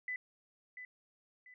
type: tone with echo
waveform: sine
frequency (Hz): 2000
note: B6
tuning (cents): +21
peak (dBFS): -36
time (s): 0.08-0.16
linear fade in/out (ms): 2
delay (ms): 690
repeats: 2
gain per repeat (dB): -9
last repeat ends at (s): 1.54
effects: none